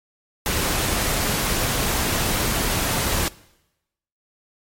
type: noise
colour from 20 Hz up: pink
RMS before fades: -22 dBFS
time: 0.46-3.28 s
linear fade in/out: 0 ms
effects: noise-tail reverb RT60 0.9 s tail -21 dB re dry + MP3 64 kbps